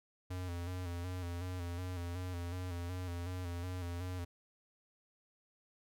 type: tone with vibrato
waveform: square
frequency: 88.9 Hz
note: F2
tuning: 31 cents sharp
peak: -39 dBFS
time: 0.3-4.25 s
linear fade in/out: 10 ms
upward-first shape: square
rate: 2.7 Hz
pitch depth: 45 cents each way
effects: none